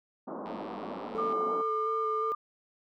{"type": "band-pass noise", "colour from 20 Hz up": "pink", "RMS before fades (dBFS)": -39, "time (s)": [0.27, 1.62], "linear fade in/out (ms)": 10, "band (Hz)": [190, 1200], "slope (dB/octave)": 48}
{"type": "click train", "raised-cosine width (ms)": 0.3, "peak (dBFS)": -34, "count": 90, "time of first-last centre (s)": [0.46, 1.324], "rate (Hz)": 103}
{"type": "tone with vibrato", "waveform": "triangle", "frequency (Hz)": 440, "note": "A4", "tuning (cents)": 0, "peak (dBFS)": -30, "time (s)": [1.15, 2.32], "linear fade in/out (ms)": 0, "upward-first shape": "square", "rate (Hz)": 2.8, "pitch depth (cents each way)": 15}
{"type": "tone", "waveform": "sine", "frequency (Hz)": 1200, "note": "D6", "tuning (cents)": 37, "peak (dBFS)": -29, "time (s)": [1.18, 2.35], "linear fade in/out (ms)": 5}
{"effects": []}